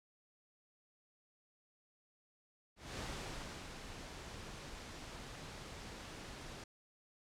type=noise with ADSR envelope; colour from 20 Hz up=pink; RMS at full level=-43 dBFS; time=2.76-6.64 s; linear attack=230 ms; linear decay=690 ms; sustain=-6 dB; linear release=4 ms; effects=low-pass 7000 Hz 12 dB/octave